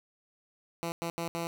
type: tone bursts at uneven times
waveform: 10% pulse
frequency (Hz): 168.4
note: E3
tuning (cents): +37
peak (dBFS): -24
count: 4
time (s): 0.83-0.92 / 1.02-1.1 / 1.18-1.28 / 1.35-1.47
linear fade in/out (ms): 0
effects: none